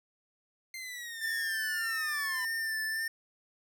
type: linear sweep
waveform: sawtooth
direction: down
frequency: 2101 to 986 Hz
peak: -36 dBFS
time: 0.74-2.45 s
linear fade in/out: 2 ms
type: tone with vibrato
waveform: square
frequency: 1785 Hz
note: A6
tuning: 24 cents sharp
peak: -32 dBFS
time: 1.21-3.08 s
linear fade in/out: 5 ms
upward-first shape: sine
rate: 1.7 Hz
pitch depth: 29 cents each way
effects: none